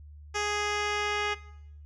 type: tone with low-pass filter sweep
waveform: 10% pulse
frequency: 415.3 Hz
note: G#4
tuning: in tune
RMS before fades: -30 dBFS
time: 0.34-1.35 s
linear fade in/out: 20 ms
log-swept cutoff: 6000 to 4000 Hz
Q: 1.6
effects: noise-tail reverb RT60 0.8 s tail -19 dB re dry + added 74 Hz sine -45 dBFS peak until 1.85 s